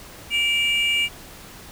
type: tone pair together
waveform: triangle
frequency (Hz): 2330 / 2840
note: D7 / F7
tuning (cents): -14 / +28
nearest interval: minor third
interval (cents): 342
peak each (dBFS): -19 / -19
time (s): 0.3-1.09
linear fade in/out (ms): 50
effects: tanh soft clip ceiling -10 dBFS + pink hiss -42 dBFS RMS until 1.71 s